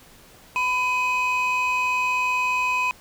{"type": "tone pair together", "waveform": "triangle", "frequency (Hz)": [1001, 2516], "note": ["B5", "D#7"], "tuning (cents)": [23, 19], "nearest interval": "octave + major third", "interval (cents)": 1596, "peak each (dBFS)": -20, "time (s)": [0.56, 2.91], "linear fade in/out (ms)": 0, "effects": ["tanh soft clip ceiling -15 dBFS", "pink hiss -50 dBFS RMS until 3 s"]}